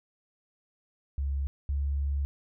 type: tone pair in turn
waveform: sine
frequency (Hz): 69.3 / 70.31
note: C#2 / C#2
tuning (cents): 0 / +25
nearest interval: unison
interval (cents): 25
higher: second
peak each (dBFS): -27 / -26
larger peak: second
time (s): 1.18-1.47 / 1.69-2.25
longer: second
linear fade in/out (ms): 0
effects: none